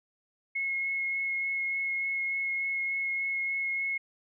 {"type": "tone with vibrato", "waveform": "sine", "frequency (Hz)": 2171, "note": "C#7", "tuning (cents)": -37, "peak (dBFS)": -28, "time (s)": [0.55, 3.98], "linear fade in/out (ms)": 10, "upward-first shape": "sine", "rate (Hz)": 3.4, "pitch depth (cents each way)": 9, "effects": []}